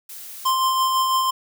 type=noise; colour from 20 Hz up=blue; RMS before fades=-37 dBFS; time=0.09-0.51 s; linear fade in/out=5 ms
type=tone with tremolo; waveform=square; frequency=1046.5 Hz; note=C6; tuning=in tune; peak=-17 dBFS; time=0.45-1.31 s; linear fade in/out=10 ms; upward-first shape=sine; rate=6 Hz; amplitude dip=30%
effects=none